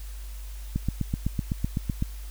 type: click train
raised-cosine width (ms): 5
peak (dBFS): -13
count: 11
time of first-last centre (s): 0.76-2.024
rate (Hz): 7.91
effects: added 50 Hz sine -35 dBFS peak until 2.3 s + white hiss -50 dBFS RMS until 2.3 s